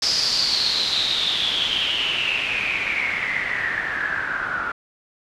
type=noise with low-pass filter sweep; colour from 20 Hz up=white; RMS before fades=-23 dBFS; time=0.02-4.72 s; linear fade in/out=5 ms; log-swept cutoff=5100 to 1400 Hz; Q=9.8; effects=none